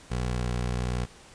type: tone with vibrato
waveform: 20% pulse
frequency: 61 Hz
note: B1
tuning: 21 cents flat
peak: -22 dBFS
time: 0.1-1.06 s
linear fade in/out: 20 ms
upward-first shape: triangle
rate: 1.7 Hz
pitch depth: 13 cents each way
effects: pink hiss -51 dBFS RMS until 1.34 s + resampled to 22050 Hz